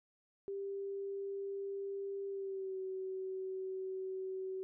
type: tone with pitch glide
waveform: sine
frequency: 395.2 to 378.2 Hz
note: G4 to F#4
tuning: +14 to +38 cents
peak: -38 dBFS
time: 0.48-4.63 s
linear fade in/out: 0 ms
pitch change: -76 cents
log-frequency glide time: 2.28-2.78 s
effects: none